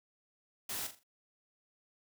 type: noise with echo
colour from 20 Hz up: white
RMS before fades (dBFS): -39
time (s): 0.69-0.87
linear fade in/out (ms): 5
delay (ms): 41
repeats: 4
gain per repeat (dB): -9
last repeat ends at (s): 1.034
effects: none